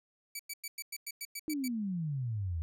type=tone bursts; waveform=10% pulse; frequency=2293 Hz; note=D7; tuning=42 cents flat; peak=-29 dBFS; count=10; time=0.35-1.681 s; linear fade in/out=5 ms; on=44 ms; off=99 ms
type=exponential sweep; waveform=sine; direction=down; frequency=317.9 to 77.6 Hz; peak=-32 dBFS; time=1.48-2.62 s; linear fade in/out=0 ms
effects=none